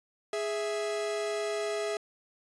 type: tone pair together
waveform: 45% pulse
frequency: 415.8 / 659.3 Hz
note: G#4 / E5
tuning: +2 / 0 cents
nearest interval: minor sixth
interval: 798 cents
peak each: -32 / -34 dBFS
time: 0.33-1.97 s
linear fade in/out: 2 ms
effects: resampled to 22050 Hz